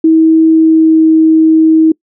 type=tone with pitch glide; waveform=sine; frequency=321.3 to 318.7 Hz; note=E4 to D#4; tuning=-44 to +42 cents; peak=-3 dBFS; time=0.04-1.92 s; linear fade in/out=5 ms; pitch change=-14 cents; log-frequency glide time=0.47-1.06 s; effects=noise-tail reverb RT60 0.1 s tail -26 dB re dry